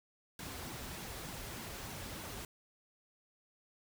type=noise with flanger; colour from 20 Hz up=pink; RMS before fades=-45 dBFS; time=0.39-2.45 s; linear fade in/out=2 ms; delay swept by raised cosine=1.6 to 6.5 ms; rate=3.3 Hz; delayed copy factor=-0.6; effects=none